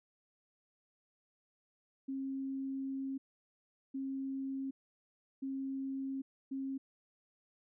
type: tone bursts at uneven times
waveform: sine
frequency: 269.2 Hz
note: C4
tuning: 49 cents sharp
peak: -36 dBFS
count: 4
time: 2.08-3.18 / 3.94-4.71 / 5.42-6.22 / 6.51-6.78 s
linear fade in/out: 10 ms
effects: none